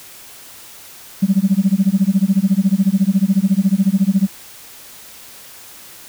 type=tone with tremolo; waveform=sine; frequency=194.1 Hz; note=G3; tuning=17 cents flat; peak=-7 dBFS; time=1.22-4.28 s; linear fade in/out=10 ms; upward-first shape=sine; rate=14 Hz; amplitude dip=100%; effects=tanh soft clip ceiling -4 dBFS + white hiss -39 dBFS RMS until 6.08 s

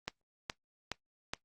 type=click train; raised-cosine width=0.2 ms; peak=-17 dBFS; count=4; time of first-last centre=0.08-1.335 s; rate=2.39 Hz; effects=noise-tail reverb RT60 0.1 s tail -19 dB re dry + Opus 32 kbps

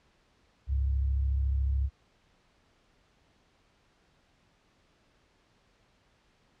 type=tone pair together; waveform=sine; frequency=67.8 / 101.71 Hz; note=C#2 / G#2; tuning=-38 / -36 cents; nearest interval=perfect fifth; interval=702 cents; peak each=-25 / -37 dBFS; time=0.67-1.9 s; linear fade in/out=50 ms; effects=pink hiss -67 dBFS RMS until 6.6 s + low-pass 5000 Hz 12 dB/octave

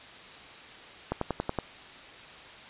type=click train; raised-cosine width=1 ms; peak=-14 dBFS; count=6; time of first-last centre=1.12-1.587 s; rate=10.7 Hz; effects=white hiss -47 dBFS RMS until 2.69 s + resampled to 8000 Hz

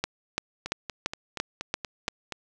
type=two click trains; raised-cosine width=0.2 ms; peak=-16 / -9 dBFS; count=8 / 7; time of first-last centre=0.66-2.323 / 0.04-2.081 s; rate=4.21 / 2.94 Hz; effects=none

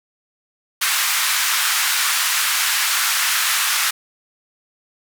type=band-pass noise; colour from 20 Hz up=pink; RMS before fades=-19 dBFS; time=0.81-3.91 s; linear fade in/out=10 ms; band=1200 to 16000 Hz; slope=24 dB/octave; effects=none

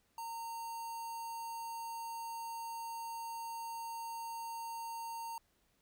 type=tone with notch filter; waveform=square; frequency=920 Hz; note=A#5; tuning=23 cents flat; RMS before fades=-43 dBFS; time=0.18-5.38 s; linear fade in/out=2 ms; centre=3200 Hz; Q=1.3; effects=pink hiss -75 dBFS RMS until 5.81 s

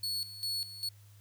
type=tone with tremolo; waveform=40% pulse; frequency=4399 Hz; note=C#8; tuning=14 cents flat; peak=-31 dBFS; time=0.03-0.89 s; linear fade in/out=5 ms; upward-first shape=square; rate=2.5 Hz; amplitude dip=75%; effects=added 102 Hz sine -54 dBFS peak until 1.2 s + white hiss -65 dBFS RMS until 1.2 s

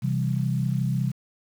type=chord; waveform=sine; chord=C major; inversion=none; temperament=equal; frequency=130.81 / 164.81 / 196 Hz; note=C3 / E3 / G3; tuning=0 / 0 / 0 cents; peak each=-24 / -28 / -29 dBFS; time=0.02-1.12 s; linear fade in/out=20 ms; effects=8-bit

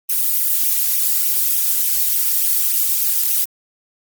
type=noise with flanger; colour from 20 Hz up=violet; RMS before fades=-17 dBFS; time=0.09-3.45 s; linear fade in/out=10 ms; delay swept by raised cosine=0.32 to 2.22 ms; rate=3.4 Hz; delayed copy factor=+0.8; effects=Opus 24 kbps

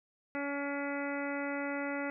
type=harmonic tone with a mistuned harmonic; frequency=282.7 Hz; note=C#4; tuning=34 cents sharp; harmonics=1 / 2 / 3 / 4 / 5 / 6 / 7 / 8 / 9; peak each=-37 / -39 / -44 / -49 / -42 / -50 / -42 / -50 / -50 dBFS; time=0.35-2.1 s; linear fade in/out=0 ms; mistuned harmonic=7; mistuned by=+17 cents; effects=none

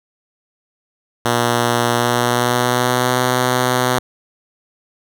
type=tone with pitch glide; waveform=5% pulse; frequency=120 to 125.82 Hz; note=B2 to B2; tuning=-49 to +33 cents; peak=-3 dBFS; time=1.25-3.99 s; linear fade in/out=5 ms; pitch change=+82 cents; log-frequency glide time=1.98-3.18 s; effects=none

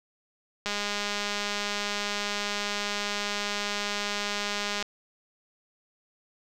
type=click train; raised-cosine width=0.2 ms; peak=-13 dBFS; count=855; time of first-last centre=0.66-4.826 s; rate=205 Hz; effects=8-bit

